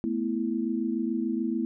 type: chord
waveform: sine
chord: A suspended second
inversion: none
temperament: equal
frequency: 220 / 246.9 / 329.6 Hz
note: A3 / B3 / E4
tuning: 0 / 0 / 0 cents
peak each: -30 dBFS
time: 0.04-1.65 s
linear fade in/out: 0 ms
effects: none